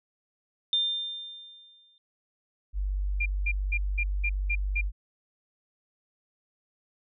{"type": "tone with exponential decay", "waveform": "sine", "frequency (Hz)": 3600, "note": "A7", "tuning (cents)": 39, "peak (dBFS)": -21, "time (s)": [0.73, 1.98], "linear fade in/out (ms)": 1, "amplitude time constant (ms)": 270}
{"type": "tone", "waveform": "sine", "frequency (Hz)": 48.63, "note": "G1", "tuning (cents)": -13, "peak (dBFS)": -26, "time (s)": [2.73, 4.92], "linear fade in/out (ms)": 50}
{"type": "tone bursts", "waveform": "sine", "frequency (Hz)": 2395, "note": "D7", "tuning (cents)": 33, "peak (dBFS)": -26, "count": 7, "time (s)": [3.2, 4.813], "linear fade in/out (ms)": 10, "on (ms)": 59, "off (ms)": 200}
{"effects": []}